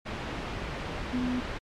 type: tone in noise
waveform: sine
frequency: 249.5 Hz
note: B3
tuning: 18 cents sharp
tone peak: -27 dBFS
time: 1.12-1.41 s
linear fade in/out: 20 ms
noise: pink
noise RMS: -34 dBFS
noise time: 0.05-1.59 s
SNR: +4 dB
effects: low-pass 3000 Hz 12 dB/octave + MP3 96 kbps